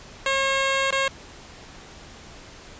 10% pulse tone with dropouts, 541 Hz, C#5, 42 cents flat, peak -12 dBFS, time 0.26-1.08 s, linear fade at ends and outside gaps 2 ms, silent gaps 0.907-0.925 s, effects pink hiss -44 dBFS RMS until 2.79 s + resampled to 16000 Hz

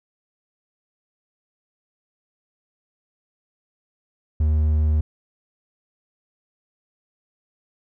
triangle tone, 76.7 Hz, D#2, 24 cents flat, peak -14 dBFS, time 4.4-5.01 s, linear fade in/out 5 ms, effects none

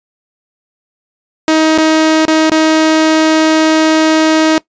sawtooth tone with dropouts, 315.8 Hz, D#4, 26 cents sharp, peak -3 dBFS, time 1.48-4.58 s, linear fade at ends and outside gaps 1 ms, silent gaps 1.778-1.784 / 2.253-2.28 / 2.498-2.517 s, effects noise-tail reverb RT60 0.1 s tail -20 dB re dry + resampled to 16000 Hz

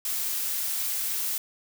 blue noise, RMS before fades -29 dBFS, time 0.05-1.38 s, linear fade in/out 2 ms, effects none

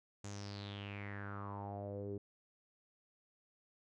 sawtooth tone with low-pass filter sweep, 101 Hz, G#2, 48 cents flat, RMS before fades -45 dBFS, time 0.24-2.18 s, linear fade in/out 5 ms, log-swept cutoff 7200 to 370 Hz, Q 6.2, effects none

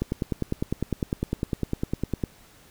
click train, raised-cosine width 3 ms, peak -12 dBFS, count 23, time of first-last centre 0.02-2.238 s, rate 9.92 Hz, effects pink hiss -54 dBFS RMS until 2.7 s

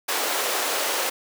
pink high-pass noise, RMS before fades -25 dBFS, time 0.08-1.1 s, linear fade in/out 10 ms, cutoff 400 Hz, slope 24 dB/octave, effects none

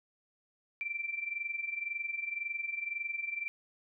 sine tone with amplitude modulation, 2349 Hz, D7, in tune, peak -31 dBFS, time 0.81-3.48 s, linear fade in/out 0 ms, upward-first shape sine, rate 21.9 Hz, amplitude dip 75%, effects none

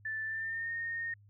sine tone with pitch glide, 1760 to 1843.2 Hz, A6 to A#6, 0 to -20 cents, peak -34 dBFS, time 0.05-1.14 s, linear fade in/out 5 ms, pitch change +80 cents, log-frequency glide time 0.24-0.71 s, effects added 102 Hz sine -57 dBFS peak until 1.29 s

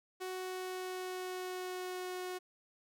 sawtooth tone with pitch glide, 371.1 to 365.4 Hz, F#4 to F#4, +5 to -22 cents, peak -35 dBFS, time 0.2-2.39 s, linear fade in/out 20 ms, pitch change -27 cents, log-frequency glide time 0.3-2.16 s, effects none

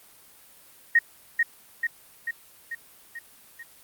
sine tone with echo, 1864.7 Hz, A#6, in tune, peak -14 dBFS, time 0.95-0.99 s, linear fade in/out 5 ms, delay 440 ms, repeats 6, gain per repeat -4 dB, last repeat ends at 3.63 s, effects white hiss -53 dBFS RMS until 3.83 s + Opus 32 kbps

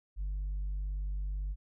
sine tone, 49 Hz, G1, in tune, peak -30 dBFS, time 0.16-1.56 s, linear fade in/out 50 ms, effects tanh soft clip ceiling -31 dBFS

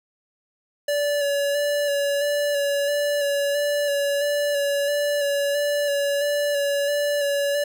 square tone with vibrato, 574 Hz, D5, 40 cents flat, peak -21 dBFS, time 0.88-7.64 s, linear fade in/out 5 ms, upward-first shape square, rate 1.5 Hz, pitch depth 20 cents each way, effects none

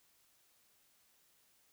silence, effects white hiss -71 dBFS RMS until 1.72 s

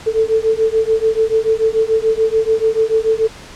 sine beating tone pair, 440 / 446.9 Hz, A4 / A4, 0 / +27 cents, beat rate 6.9 Hz, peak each -15 dBFS, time 0.06-3.28 s, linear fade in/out 20 ms, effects pink hiss -36 dBFS RMS until 3.55 s + low-pass 7000 Hz 12 dB/octave

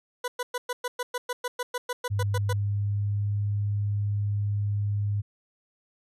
20% pulse tone bursts, 493.9 Hz, B4, in tune, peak -23 dBFS, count 16, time 0.24-2.53 s, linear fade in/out 5 ms, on 40 ms, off 110 ms
sine tone with pitch glide, 101.2 to 102.55 Hz, G#2 to G#2, -44 to -21 cents, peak -24 dBFS, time 2.1-5.22 s, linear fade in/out 20 ms, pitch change +23 cents, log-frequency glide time 2.3-3.38 s
effects resampled to 32000 Hz

